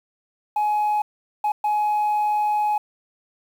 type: tone bursts at uneven times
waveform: sine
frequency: 841 Hz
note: G#5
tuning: 22 cents sharp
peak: -16 dBFS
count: 3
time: 0.56-1.02 / 1.44-1.52 / 1.64-2.78 s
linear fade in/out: 5 ms
effects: tanh soft clip ceiling -17 dBFS + 8-bit